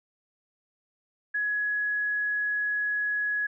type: tone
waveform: sine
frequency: 1680 Hz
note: G#6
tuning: 19 cents sharp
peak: -25 dBFS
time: 1.34-3.47 s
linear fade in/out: 10 ms
effects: none

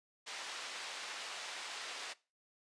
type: band-pass noise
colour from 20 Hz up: white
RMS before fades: -45 dBFS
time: 0.26-2.14 s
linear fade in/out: 20 ms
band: 580 to 4300 Hz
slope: 12 dB/octave
effects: noise-tail reverb RT60 0.3 s tail -20 dB re dry + resampled to 22050 Hz

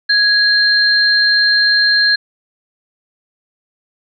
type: tone pair together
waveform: sine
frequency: 1661.2 / 4179 Hz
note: G#6 / C8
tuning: 0 / -3 cents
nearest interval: octave + major third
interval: 1597 cents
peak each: -12 dBFS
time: 0.09-2.16 s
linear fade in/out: 10 ms
effects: none

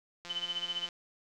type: click train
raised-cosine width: 0.2 ms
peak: -28 dBFS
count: 112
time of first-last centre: 0.25-0.888 s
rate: 174 Hz
type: tone with tremolo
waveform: sine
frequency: 3035 Hz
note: F#7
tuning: 43 cents sharp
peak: -29 dBFS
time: 0.29-0.89 s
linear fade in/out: 20 ms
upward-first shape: triangle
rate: 15 Hz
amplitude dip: 100%
effects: none

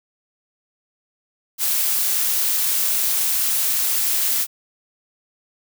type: noise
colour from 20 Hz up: blue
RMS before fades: -20 dBFS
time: 1.58-4.47 s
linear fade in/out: 50 ms
effects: none

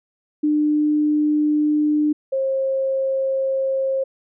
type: tone pair in turn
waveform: sine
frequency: 300.2 / 534.9 Hz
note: D4 / C5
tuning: +38 / +38 cents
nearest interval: minor seventh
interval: 1000 cents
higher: second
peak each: -15 / -18 dBFS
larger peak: first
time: 0.43-2.13 / 2.32-4.04 s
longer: second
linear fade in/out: 10 ms
effects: none

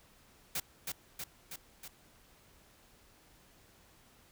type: noise with echo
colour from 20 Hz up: white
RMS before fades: -35 dBFS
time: 0.55-0.6 s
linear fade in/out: 5 ms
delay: 320 ms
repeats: 4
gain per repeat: -3 dB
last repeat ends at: 1.88 s
effects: pink hiss -63 dBFS RMS until 4.31 s

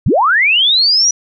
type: linear sweep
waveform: sine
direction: up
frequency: 59 to 5920 Hz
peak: -8 dBFS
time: 0.06-1.11 s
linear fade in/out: 5 ms
effects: none

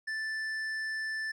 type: tone with hard clipping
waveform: sine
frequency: 1760 Hz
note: A6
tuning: in tune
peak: -34 dBFS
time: 0.07-1.32 s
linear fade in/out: 10 ms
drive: 7 dB
effects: none

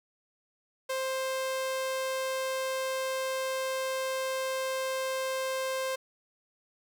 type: tone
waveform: sawtooth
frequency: 525 Hz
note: C5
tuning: 6 cents sharp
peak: -26 dBFS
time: 0.89-5.96 s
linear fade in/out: 10 ms
effects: none

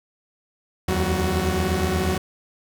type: tone cluster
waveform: sawtooth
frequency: 78.2 / 86.5 / 190.2 / 369.4 Hz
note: D#2 / F2 / F#3 / F#4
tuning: +9 / -16 / +48 / -3 cents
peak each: -22 dBFS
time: 0.88-2.18 s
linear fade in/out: 5 ms
effects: none

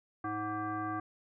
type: tone with frequency modulation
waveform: sine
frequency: 740 Hz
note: F#5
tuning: in tune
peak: -33 dBFS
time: 0.24-1 s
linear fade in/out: 5 ms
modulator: 423 Hz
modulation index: 1.6
effects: none

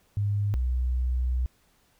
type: tone pair in turn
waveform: sine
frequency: 102.2 / 62.47 Hz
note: G#2 / B1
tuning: -27 / +20 cents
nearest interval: major sixth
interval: 853 cents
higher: first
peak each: -23 / -23 dBFS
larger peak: neither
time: 0.17-0.54 / 0.54-1.46 s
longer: second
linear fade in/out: 0 ms
effects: pink hiss -65 dBFS RMS until 1.99 s

